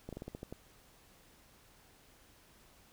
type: slowing click train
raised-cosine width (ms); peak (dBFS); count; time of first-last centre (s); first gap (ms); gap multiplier
2; -29; 8; 0.09-0.526; 37; 1.17
effects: pink hiss -63 dBFS RMS until 2.92 s